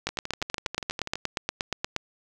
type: two click trains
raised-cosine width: 0.2 ms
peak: -15 / -9 dBFS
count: 14 / 17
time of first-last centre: 0.09-1.156 / 0.07-1.963 s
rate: 12.2 / 8.45 Hz
effects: none